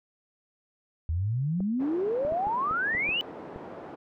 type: exponential sweep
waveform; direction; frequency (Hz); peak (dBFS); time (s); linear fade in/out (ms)
sine; up; 76.6 to 3021; -25; 1.09-3.21; 0
type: clicks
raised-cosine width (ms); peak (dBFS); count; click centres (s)
2; -24; 8; 1.605 / 2.25 / 2.322 / 2.469 / 2.711 / 2.95 / 3.091 / 3.561
type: band-pass noise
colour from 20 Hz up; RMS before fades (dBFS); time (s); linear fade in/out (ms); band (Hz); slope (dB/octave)
pink; -42; 1.79-3.96; 20; 260 to 840; 12
effects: none